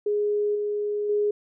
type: tone with level steps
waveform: sine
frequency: 415.3 Hz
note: G#4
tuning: in tune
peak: -21 / -24 / -20 dBFS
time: 0.06-1.31 s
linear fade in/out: 5 ms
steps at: 0.55 / 1.09 s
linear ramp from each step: 5 ms
effects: none